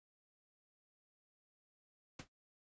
pink noise with exponential decay, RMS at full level -42 dBFS, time 2.19-2.28 s, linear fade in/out 5 ms, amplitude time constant 19 ms, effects noise-tail reverb RT60 0.1 s tail -17 dB re dry + resampled to 16000 Hz

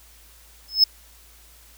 triangle tone with exponential growth, 5200 Hz, E8, 24 cents flat, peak -7 dBFS, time 0.68-0.84 s, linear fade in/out 5 ms, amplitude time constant 34 ms, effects added 56 Hz sine -52 dBFS peak until 1.77 s + white hiss -52 dBFS RMS until 1.77 s

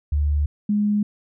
sine tone pair in turn, 73.42 / 207.7 Hz, D2 / G#3, 0 / 0 cents, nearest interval octave + tritone, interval 1800 cents, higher second, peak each -17 dBFS, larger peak neither, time 0.12-0.46 / 0.69-1.03 s, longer neither, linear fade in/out 5 ms, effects none

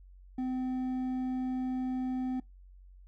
sine tone with hard clipping, 256.2 Hz, C4, 36 cents flat, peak -32 dBFS, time 0.38-2.4 s, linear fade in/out 5 ms, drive 5 dB, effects noise-tail reverb RT60 0.2 s tail -24 dB re dry + added 46 Hz sine -51 dBFS peak until 3.07 s

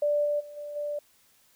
sine tone with level steps, 587.3 Hz, D5, in tune, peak -22 / -24 / -41 / -35 / -29 dBFS, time 0.02-0.99 s, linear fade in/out 5 ms, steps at 0.24 / 0.39 / 0.56 / 0.75 s, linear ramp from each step 20 ms, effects white hiss -63 dBFS RMS until 1.55 s

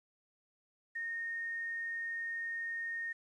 sine tone with quantisation, 1844 Hz, A#6, 19 cents flat, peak -36 dBFS, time 0.95-3.13 s, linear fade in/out 10 ms, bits 11, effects resampled to 22050 Hz

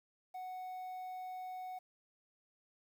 triangle tone with quantisation, 740 Hz, F#5, in tune, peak -40 dBFS, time 0.34-1.79 s, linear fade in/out 10 ms, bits 11, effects none

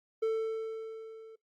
triangle tone with level ramp, 444.7 Hz, A4, 18 cents sharp, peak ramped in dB -24 to -46 dBFS, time 0.22-1.36 s, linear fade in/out 10 ms, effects noise-tail reverb RT60 0.2 s tail -26 dB re dry + Opus 48 kbps

